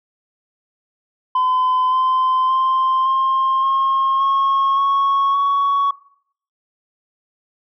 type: tone with pitch steps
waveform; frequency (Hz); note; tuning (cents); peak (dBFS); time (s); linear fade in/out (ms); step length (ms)
sine; 1019 / 1032.6 / 1046.4 / 1060.4 / 1074.6 / 1089 / 1103.6 / 1118.3; C6 / C6 / C6 / C6 / C6 / C#6 / C#6 / C#6; -46 / -23 / 0 / +23 / +46 / -31 / -8 / +15; -12; 1.35-5.91; 5; 570
effects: noise-tail reverb RT60 0.6 s tail -19 dB re dry + tanh soft clip ceiling -12 dBFS